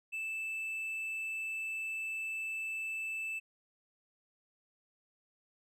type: tone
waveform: triangle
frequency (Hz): 2637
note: E7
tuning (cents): 0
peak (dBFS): -34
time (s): 0.12-3.4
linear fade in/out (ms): 20
effects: none